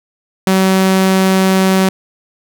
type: tone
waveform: sawtooth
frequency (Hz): 189.7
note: F#3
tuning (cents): +43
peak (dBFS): -5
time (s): 0.47-1.89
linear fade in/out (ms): 2
effects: none